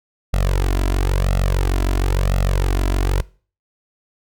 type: tone with flanger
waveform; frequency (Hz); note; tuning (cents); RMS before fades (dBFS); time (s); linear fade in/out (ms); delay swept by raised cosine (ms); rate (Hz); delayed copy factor
sawtooth; 46.51; F#1; +10; -17; 0.33-3.22; 10; 1.5 to 3; 0.98; +0.95
effects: noise-tail reverb RT60 0.4 s tail -22 dB re dry